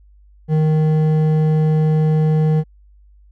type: tone with hard clipping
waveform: triangle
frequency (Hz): 155.56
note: D#3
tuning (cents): 0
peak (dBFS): -14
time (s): 0.48-2.64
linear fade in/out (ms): 50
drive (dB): 12
effects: added 50 Hz sine -45 dBFS peak until 3.31 s